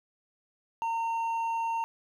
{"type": "tone with hard clipping", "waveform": "sine", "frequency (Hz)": 915, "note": "A#5", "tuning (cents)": -32, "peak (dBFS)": -29, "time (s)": [0.82, 1.84], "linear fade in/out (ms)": 0, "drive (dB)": 4, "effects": []}